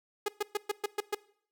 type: tone bursts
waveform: sawtooth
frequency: 415.3 Hz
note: G#4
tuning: in tune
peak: -24 dBFS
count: 7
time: 0.26-1.148 s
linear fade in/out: 5 ms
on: 24 ms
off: 120 ms
effects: noise-tail reverb RT60 0.6 s tail -21 dB re dry